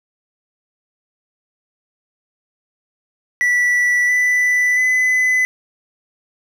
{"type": "tone with pitch steps", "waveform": "triangle", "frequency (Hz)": [1959, 1985.2, 2012], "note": ["B6", "B6", "B6"], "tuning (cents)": [-15, 8, 32], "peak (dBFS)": -11, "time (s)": [3.41, 5.45], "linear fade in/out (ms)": 0, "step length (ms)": 680, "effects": []}